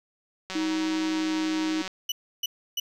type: click train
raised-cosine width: 0.2 ms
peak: -17 dBFS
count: 260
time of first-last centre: 0.5-1.878 s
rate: 188 Hz
type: tone with pitch glide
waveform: triangle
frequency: 316.5 to 314.7 Hz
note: D#4 to D#4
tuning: +30 to +20 cents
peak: -23 dBFS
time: 0.55-1.82 s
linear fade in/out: 5 ms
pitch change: -10 cents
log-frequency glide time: 1.07-1.28 s
type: tone bursts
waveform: 35% pulse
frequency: 2960 Hz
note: F#7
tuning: in tune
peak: -24 dBFS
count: 3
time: 2.09-2.8 s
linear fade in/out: 5 ms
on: 30 ms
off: 310 ms
effects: none